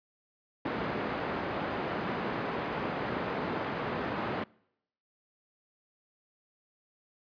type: band-pass noise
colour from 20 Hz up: pink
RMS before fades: -34 dBFS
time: 0.65-4.44 s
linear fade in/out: 5 ms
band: 180 to 1700 Hz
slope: 12 dB/octave
effects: noise-tail reverb RT60 0.8 s tail -26 dB re dry + resampled to 11025 Hz